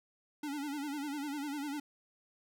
square tone with vibrato, 288.3 Hz, D4, 32 cents flat, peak -37 dBFS, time 0.43-1.8 s, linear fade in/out 5 ms, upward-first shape sine, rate 10 Hz, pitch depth 87 cents each way, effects none

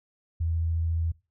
sine tone with vibrato, 82.41 Hz, E2, in tune, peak -24 dBFS, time 0.4-1.12 s, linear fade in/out 10 ms, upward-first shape sine, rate 14 Hz, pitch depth 10 cents each way, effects noise-tail reverb RT60 0.3 s tail -22 dB re dry

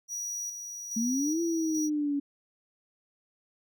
square tone with tremolo, 5800 Hz, F#8, 35 cents flat, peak -33 dBFS, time 0.08-1.9 s, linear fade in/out 50 ms, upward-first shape square, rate 1.2 Hz, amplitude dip 45%
sine exponential two-way sweep, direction up then down, 220 to 340 to 281.3 Hz, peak -26 dBFS, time 0.96-2.2 s, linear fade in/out 10 ms, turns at 1.41 s
effects none

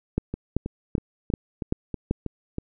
two click trains, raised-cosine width 3 ms, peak -9 / -16 dBFS, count 6 / 8, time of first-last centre 0.18-2.111 / 0.34-2.584 s, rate 2.59 / 3.12 Hz, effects none

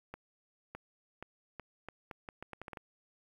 accelerating click train, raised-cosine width 0.5 ms, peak -28 dBFS, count 13, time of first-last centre 0.14-2.772 s, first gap 610 ms, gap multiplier 0.78, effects 10-bit

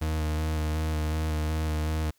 40% pulse tone with vibrato, 77.78 Hz, D#2, in tune, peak -25 dBFS, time 0.01-2.11 s, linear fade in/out 10 ms, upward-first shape square, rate 2.7 Hz, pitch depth 16 cents each way, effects white hiss -68 dBFS RMS until 2.18 s

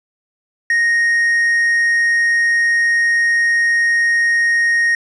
triangle tone, 1864.7 Hz, A#6, in tune, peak -10 dBFS, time 0.7-4.95 s, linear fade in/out 2 ms, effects resampled to 24000 Hz

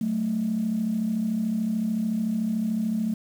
sine tone pair together, 187.87 / 221.5 Hz, F#3 / A3, +27 / +12 cents, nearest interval minor third, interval 285 cents, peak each -29 / -23 dBFS, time 0.01-3.14 s, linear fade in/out 5 ms, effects tanh soft clip ceiling -17 dBFS + 8-bit

